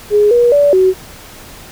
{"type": "tone with pitch steps", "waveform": "sine", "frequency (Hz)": [416.2, 480, 577, 374.6], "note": ["G#4", "B4", "D5", "F#4"], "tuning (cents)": [4, -49, -31, 21], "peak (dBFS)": -6, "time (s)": [0.1, 0.94], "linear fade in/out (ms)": 50, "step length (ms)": 210, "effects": ["pink hiss -35 dBFS RMS until 1.71 s"]}